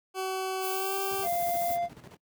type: tone with pitch glide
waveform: 20% pulse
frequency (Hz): 378 to 389.1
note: F#4 to G4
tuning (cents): +37 to -13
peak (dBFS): -25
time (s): 0.14-1.28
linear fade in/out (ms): 50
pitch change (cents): +50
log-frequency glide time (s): 0.67-0.97
type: noise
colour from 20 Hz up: violet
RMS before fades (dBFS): -36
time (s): 0.6-1.78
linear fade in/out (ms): 50
type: noise with tremolo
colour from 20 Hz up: brown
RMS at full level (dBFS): -40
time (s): 1.11-2.17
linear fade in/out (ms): 5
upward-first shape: square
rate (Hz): 14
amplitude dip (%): 65
type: tone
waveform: triangle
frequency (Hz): 694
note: F5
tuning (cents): -11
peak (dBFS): -25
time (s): 1.22-1.89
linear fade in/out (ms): 50
effects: noise-tail reverb RT60 0.1 s tail -24 dB re dry + high-pass 150 Hz 12 dB/octave